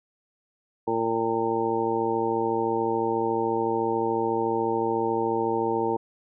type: harmonic tone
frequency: 113.9 Hz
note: A#2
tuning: 40 cents flat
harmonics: 1 / 2 / 3 / 4 / 5 / 7 / 8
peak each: -39 / -34 / -28 / -27 / -37 / -31 / -29 dBFS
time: 0.87-5.97 s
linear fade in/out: 10 ms
effects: none